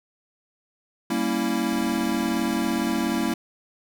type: chord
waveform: square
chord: G diminished seventh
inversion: none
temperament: equal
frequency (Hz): 196 / 233.1 / 277.2 / 329.6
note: G3 / Bb3 / Db4 / Fb4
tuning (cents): 0 / 0 / 0 / 0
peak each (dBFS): -31 / -27 / -30 / -28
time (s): 1.1-3.34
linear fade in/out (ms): 5
type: click train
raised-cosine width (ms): 2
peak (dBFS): -29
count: 58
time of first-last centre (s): 1.73-3.318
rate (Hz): 35.9
effects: none